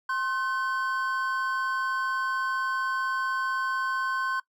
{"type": "tone pair together", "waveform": "triangle", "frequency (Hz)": [1057.8, 1522], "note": ["C6", "F#6"], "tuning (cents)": [19, 48], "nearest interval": "tritone", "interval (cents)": 629, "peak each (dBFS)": -27, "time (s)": [0.09, 4.4], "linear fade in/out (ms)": 5, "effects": ["noise-tail reverb RT60 0.1 s tail -20 dB re dry"]}